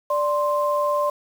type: tone pair together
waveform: sine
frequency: 587.3 / 1047.5 Hz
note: D5 / C6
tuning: 0 / +2 cents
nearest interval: minor seventh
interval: 1002 cents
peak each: -21 / -22 dBFS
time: 0.1-1.1 s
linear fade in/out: 5 ms
effects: 7-bit